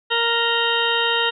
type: harmonic tone with a mistuned harmonic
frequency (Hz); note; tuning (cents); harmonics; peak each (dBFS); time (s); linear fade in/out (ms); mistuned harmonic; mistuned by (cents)
466.2; A#4; 0; 1 / 2 / 3 / 4 / 6 / 7 / 8; -25 / -25 / -25 / -25 / -25 / -25 / -25; 0.1-1.31; 20; 7; -80
effects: none